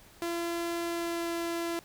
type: tone with pitch glide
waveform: sawtooth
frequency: 340.3 to 338.1 Hz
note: F4 to E4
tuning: -45 to +44 cents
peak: -27 dBFS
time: 0.22-1.79 s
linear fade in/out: 0 ms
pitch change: -11 cents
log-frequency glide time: 0.83-1.34 s
effects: pink hiss -56 dBFS RMS until 1.84 s